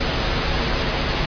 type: noise with comb filter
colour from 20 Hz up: pink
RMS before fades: -21 dBFS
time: 0-1.26 s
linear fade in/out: 10 ms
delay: 10 ms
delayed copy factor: -0.5
effects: resampled to 11025 Hz